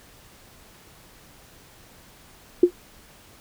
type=tone with exponential decay; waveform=sine; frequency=353.8 Hz; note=F4; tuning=23 cents sharp; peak=-6 dBFS; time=2.63-2.71 s; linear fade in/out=5 ms; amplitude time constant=17 ms; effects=pink hiss -51 dBFS RMS until 3.4 s